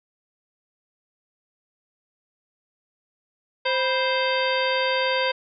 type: harmonic tone with a mistuned harmonic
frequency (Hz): 523.3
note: C5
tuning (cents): 0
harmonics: 1 / 2 / 3 / 4 / 5 / 6 / 7 / 9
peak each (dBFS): -24 / -27 / -29 / -30 / -31 / -32 / -32 / -34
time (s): 3.65-5.32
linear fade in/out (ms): 10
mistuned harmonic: 2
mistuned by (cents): -110
effects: none